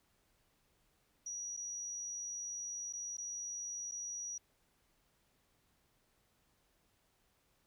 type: tone with dropouts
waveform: sine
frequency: 5800 Hz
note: F#8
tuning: 35 cents flat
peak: -40 dBFS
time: 1.26-4.38 s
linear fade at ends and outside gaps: 5 ms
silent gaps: 1.567-1.572 / 2.927-2.934 / 3.17-3.181 / 3.913-3.919 s
effects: pink hiss -75 dBFS RMS until 7.66 s